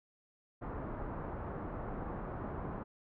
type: low-pass noise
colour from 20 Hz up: pink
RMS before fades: -41 dBFS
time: 0.61-2.84 s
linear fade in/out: 20 ms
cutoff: 1300 Hz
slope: 24 dB/octave
effects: none